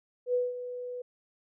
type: tone with ADSR envelope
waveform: sine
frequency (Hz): 494.1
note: B4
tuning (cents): +1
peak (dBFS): -23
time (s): 0.26-1.02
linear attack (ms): 80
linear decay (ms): 190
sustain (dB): -12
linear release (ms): 7
effects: none